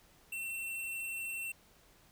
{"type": "tone", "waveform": "square", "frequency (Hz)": 2704, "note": "E7", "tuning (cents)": 43, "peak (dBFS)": -38, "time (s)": [0.32, 1.52], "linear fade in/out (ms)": 5, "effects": ["pink hiss -64 dBFS RMS until 2.11 s"]}